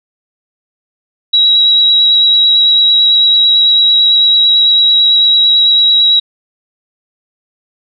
sine tone with vibrato, 3868 Hz, B7, 37 cents flat, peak -5 dBFS, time 1.33-6.2 s, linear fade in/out 10 ms, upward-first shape sine, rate 9 Hz, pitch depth 13 cents each way, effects none

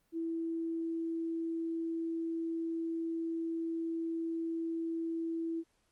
sine tone, 329.6 Hz, E4, in tune, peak -33 dBFS, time 0.12-5.64 s, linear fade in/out 50 ms, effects pink hiss -75 dBFS RMS until 5.91 s + Opus 32 kbps

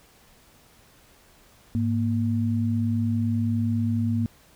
sine tone pair together, 104.15 / 233.8 Hz, G#2 / A#3, +5 / +5 cents, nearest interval octave + major second, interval 1400 cents, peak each -24 dBFS, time 1.75-4.26 s, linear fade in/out 0 ms, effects pink hiss -56 dBFS RMS until 4.55 s

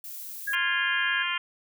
violet noise, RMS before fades -39 dBFS, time 0.04-0.55 s, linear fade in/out 2 ms
sine tone, 1651 Hz, G#6, 11 cents flat, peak -26 dBFS, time 0.47-1.23 s, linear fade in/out 10 ms
harmonic tone, 349.6 Hz, F4, 2 cents sharp, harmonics 3 / 4 / 5 / 6 / 7 / 8 / 9, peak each -34 / -34 / -34 / -34 / -34 / -34 / -34 dBFS, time 0.53-1.38 s, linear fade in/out 5 ms
effects none

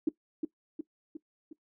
sine tone with echo, 311.1 Hz, D#4, in tune, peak -22 dBFS, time 0.07-0.09 s, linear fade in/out 5 ms, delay 360 ms, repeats 4, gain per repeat -5 dB, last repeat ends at 1.53 s, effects noise-tail reverb RT60 0.1 s tail -18 dB re dry

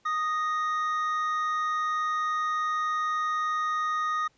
triangle tone pair together, 1241.3 / 1864.7 Hz, D#6 / A#6, -4 / 0 cents, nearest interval perfect fifth, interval 704 cents, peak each -24 / -34 dBFS, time 0.05-4.28 s, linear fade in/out 10 ms, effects pink hiss -66 dBFS RMS until 4.37 s + resampled to 16000 Hz

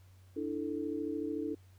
sine chord, D suspended second, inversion none, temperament equal with one note detuned, 293.7 / 327.4 / 440 Hz, D4 / E4 / A4, 0 / -12 / 0 cents, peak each -37 / -38 / -39 dBFS, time 0.36-1.55 s, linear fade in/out 10 ms, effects added 93 Hz sine -56 dBFS peak until 1.78 s + pink hiss -69 dBFS RMS until 1.78 s

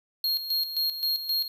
square tone with tremolo, 4253 Hz, C8, 27 cents sharp, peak -24 dBFS, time 0.24-1.48 s, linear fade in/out 2 ms, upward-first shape square, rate 3.8 Hz, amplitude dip 65%, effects 10-bit

